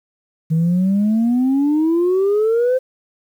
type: exponential sweep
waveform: sine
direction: up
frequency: 157.1 to 523.3 Hz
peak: -11 dBFS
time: 0.5-2.79 s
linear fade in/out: 20 ms
effects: tanh soft clip ceiling -11 dBFS + 8-bit